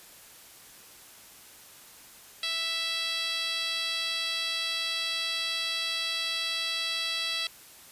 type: tone with band-pass filter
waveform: 10% pulse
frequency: 659.3 Hz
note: E5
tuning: in tune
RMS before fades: -31 dBFS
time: 2.43-7.47 s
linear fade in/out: 2 ms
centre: 4200 Hz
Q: 1.9
effects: white hiss -51 dBFS RMS until 7.91 s + resampled to 32000 Hz